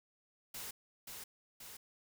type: noise with echo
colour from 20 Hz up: white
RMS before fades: -45 dBFS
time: 0.54-0.71 s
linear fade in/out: 5 ms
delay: 530 ms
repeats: 2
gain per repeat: -3 dB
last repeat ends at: 1.77 s
effects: none